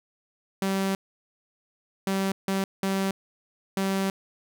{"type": "tone bursts at uneven times", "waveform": "sawtooth", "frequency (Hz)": 193.5, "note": "G3", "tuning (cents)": -22, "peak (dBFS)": -20, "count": 5, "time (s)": [[0.62, 0.95], [2.07, 2.32], [2.48, 2.64], [2.83, 3.11], [3.77, 4.1]], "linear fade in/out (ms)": 2, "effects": []}